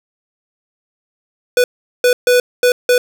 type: tone bursts at uneven times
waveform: square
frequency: 493.9 Hz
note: B4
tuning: in tune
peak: -9 dBFS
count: 5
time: 1.57-1.64 / 2.04-2.13 / 2.27-2.4 / 2.63-2.72 / 2.89-2.98 s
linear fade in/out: 2 ms
effects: none